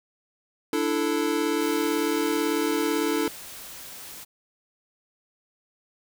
square chord, D suspended second, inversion none, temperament equal with one note detuned, 293.7 / 331.7 / 440 Hz, D4 / E4 / A4, 0 / +11 / 0 cents, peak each -28 dBFS, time 0.73-3.28 s, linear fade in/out 2 ms
white noise, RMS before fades -41 dBFS, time 1.59-4.25 s, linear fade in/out 20 ms
effects none

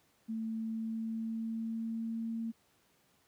sine tone with pitch glide, 223 to 227.3 Hz, A3 to A#3, +23 to -43 cents, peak -34 dBFS, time 0.28-2.52 s, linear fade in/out 20 ms, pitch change +34 cents, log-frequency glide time 0.57-2.35 s, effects pink hiss -70 dBFS RMS until 3.27 s + high-pass 100 Hz 12 dB/octave

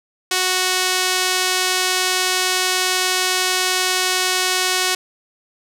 sawtooth tone with band-pass filter, 369.4 Hz, F#4, 3 cents flat, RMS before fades -19 dBFS, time 0.31-4.95 s, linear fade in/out 5 ms, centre 5600 Hz, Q 0.59, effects none

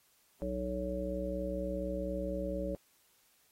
harmonic tone, 62.1 Hz, B1, 10 cents sharp, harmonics 1 / 3 / 5 / 7 / 9, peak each -40 / -40 / -41 / -44 / -37 dBFS, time 0.42-2.75 s, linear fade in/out 0 ms, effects white hiss -69 dBFS RMS until 3.51 s + AAC 48 kbps

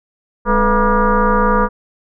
sine tone with frequency modulation, 493.9 Hz, B4, in tune, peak -10 dBFS, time 0.45-1.69 s, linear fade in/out 50 ms, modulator 233 Hz, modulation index 3.7, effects none

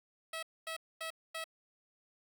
10% pulse tone bursts, 648 Hz, E5, 30 cents flat, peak -30 dBFS, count 4, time 0.33-1.442 s, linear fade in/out 5 ms, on 98 ms, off 240 ms, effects none

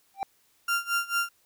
triangle tone with exponential growth, 784 Hz, G5, in tune, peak -21 dBFS, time 0.14-0.23 s, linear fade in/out 0 ms, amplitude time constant 19 ms
35% pulse tone with tremolo, 1390 Hz, F6, 9 cents flat, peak -21 dBFS, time 0.68-1.29 s, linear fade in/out 5 ms, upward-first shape sine, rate 4.5 Hz, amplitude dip 90%
effects white hiss -66 dBFS RMS until 1.45 s

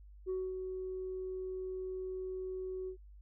sine tone with ADSR envelope, 373.4 Hz, F#4, 16 cents sharp, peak -31 dBFS, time 0.26-2.97 s, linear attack 37 ms, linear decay 230 ms, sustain -6 dB, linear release 90 ms, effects tanh soft clip ceiling -31 dBFS + added 50 Hz sine -52 dBFS peak until 3.21 s

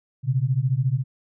sine beating tone pair, 123.47 / 137.47 Hz, B2 / C#3, 0 / -14 cents, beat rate 14 Hz, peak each -22 dBFS, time 0.23-1.04 s, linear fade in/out 50 ms, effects none

